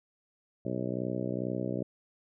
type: harmonic tone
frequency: 62.3 Hz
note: B1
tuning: 16 cents sharp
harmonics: 2 / 3 / 4 / 5 / 6 / 7 / 8 / 9 / 10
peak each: -38 / -37 / -38 / -38 / -39 / -43 / -43 / -40 / -44 dBFS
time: 0.65-1.83 s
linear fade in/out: 5 ms
effects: none